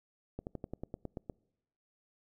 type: slowing click train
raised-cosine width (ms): 2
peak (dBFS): -26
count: 10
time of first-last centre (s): 0.39-1.298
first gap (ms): 79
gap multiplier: 1.06
effects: noise-tail reverb RT60 0.9 s tail -26 dB re dry